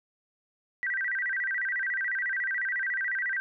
sine tone with vibrato, 1749 Hz, A6, 11 cents flat, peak -27 dBFS, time 0.83-3.4 s, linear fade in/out 0 ms, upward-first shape square, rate 14 Hz, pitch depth 190 cents each way, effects none

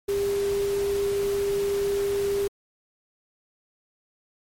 sine tone in noise, 400.3 Hz, G4, 36 cents sharp, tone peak -22 dBFS, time 0.08-2.48 s, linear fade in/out 10 ms, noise pink, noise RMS -37 dBFS, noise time 0.08-2.48 s, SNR +12 dB, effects MP3 64 kbps

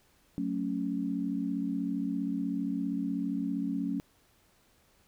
sine chord, F# minor, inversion none, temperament just, 185 / 222 / 277.5 Hz, F#3 / A3 / C#4, 0 / +16 / +2 cents, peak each -35 / -35 / -32 dBFS, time 0.38-4 s, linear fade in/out 0 ms, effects pink hiss -66 dBFS RMS until 5.07 s

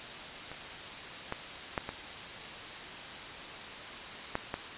clicks, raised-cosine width 0.5 ms, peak -27 / -18 / -15 / -21 / -15 / -18 dBFS, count 6, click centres 0.516 / 1.324 / 1.778 / 1.891 / 4.354 / 4.541 s, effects white hiss -42 dBFS RMS until 4.77 s + resampled to 8000 Hz

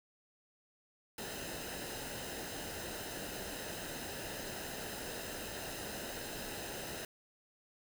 pink noise with comb filter, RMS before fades -43 dBFS, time 1.18-7.05 s, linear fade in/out 2 ms, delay 0.88 ms, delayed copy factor -0.6, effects none

